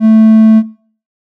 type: tone with hard clipping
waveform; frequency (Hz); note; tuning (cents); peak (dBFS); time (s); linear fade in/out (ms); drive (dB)
triangle; 220; A3; 0; -4; 0-0.63; 50; 6
effects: noise-tail reverb RT60 0.5 s tail -21 dB re dry